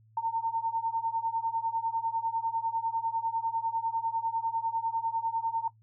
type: beating tone pair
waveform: sine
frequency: 904 / 914 Hz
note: A5 / A#5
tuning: +47 / -34 cents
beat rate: 10 Hz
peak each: -31 / -30 dBFS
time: 0.17-5.68 s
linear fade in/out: 5 ms
effects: noise-tail reverb RT60 0.1 s tail -18 dB re dry + added 110 Hz sine -58 dBFS peak until 5.82 s